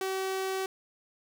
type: tone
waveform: sawtooth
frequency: 381.4 Hz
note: G4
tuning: 47 cents flat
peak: -26 dBFS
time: 0.01-0.66 s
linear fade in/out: 2 ms
effects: none